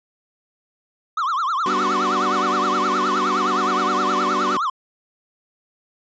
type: tone with vibrato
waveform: triangle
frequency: 1191 Hz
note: D6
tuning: 24 cents sharp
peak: -17 dBFS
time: 1.17-4.7 s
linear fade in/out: 5 ms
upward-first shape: triangle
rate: 9.6 Hz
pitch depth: 290 cents each way
type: chord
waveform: sawtooth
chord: G major seventh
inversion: none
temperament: equal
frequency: 196 / 246.9 / 293.7 / 370 Hz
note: G3 / B3 / D4 / F#4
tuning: 0 / 0 / 0 / 0 cents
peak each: -26 / -25 / -25 / -22 dBFS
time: 1.66-4.57 s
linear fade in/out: 2 ms
effects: resampled to 16000 Hz